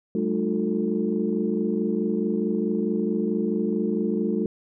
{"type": "tone cluster", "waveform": "sine", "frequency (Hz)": [191.7, 216.3, 306.3, 359.7, 444.7], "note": ["G3", "A3", "D#4", "F#4", "A4"], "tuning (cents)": [-38, -29, -27, -49, 18], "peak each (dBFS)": [-29, -25, -30, -28, -30], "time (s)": [0.15, 4.46], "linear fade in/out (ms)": 2, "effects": ["tanh soft clip ceiling -10 dBFS"]}